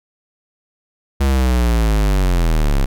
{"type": "linear sweep", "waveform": "square", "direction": "down", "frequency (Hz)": [69.3, 32.61], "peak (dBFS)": -13, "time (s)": [1.2, 2.86], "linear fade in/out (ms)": 10, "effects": []}